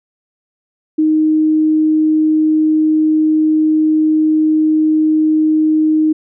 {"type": "tone", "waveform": "sine", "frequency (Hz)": 311.1, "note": "D#4", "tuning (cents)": 0, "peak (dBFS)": -9, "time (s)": [0.98, 6.13], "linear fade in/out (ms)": 10, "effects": []}